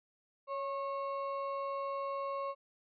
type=ring-modulated tone; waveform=triangle; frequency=822 Hz; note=G#5; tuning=18 cents flat; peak=-30 dBFS; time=0.47-2.55 s; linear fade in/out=50 ms; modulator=267 Hz; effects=resampled to 11025 Hz